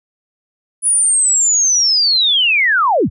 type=linear sweep; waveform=sine; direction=down; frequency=9956 to 36.71 Hz; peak=-10 dBFS; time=0.82-3.1 s; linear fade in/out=50 ms; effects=none